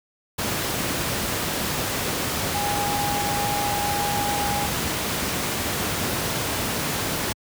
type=tone in noise; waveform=sine; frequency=819 Hz; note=G#5; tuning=24 cents flat; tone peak=-25 dBFS; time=2.54-4.67 s; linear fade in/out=10 ms; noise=pink; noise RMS=-25 dBFS; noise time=0.38-7.33 s; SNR=-3 dB; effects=high-pass 80 Hz 12 dB/octave